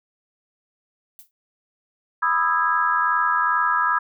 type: noise with exponential decay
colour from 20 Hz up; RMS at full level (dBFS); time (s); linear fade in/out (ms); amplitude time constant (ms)
violet; -39; 1.19-1.31; 0; 26
type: chord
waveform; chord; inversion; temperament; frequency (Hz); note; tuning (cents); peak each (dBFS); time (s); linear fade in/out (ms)
sine; E major seventh; second; just; 988.9 / 1236.1 / 1318.5 / 1648.1; B5 / D#6 / E6 / G#6; +2 / -12 / 0 / -14; -23; 2.22-3.99; 10
effects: none